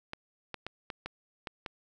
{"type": "clicks", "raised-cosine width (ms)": 0.3, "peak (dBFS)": -21, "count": 7, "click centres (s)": [0.134, 0.543, 0.666, 0.902, 1.06, 1.472, 1.662], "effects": []}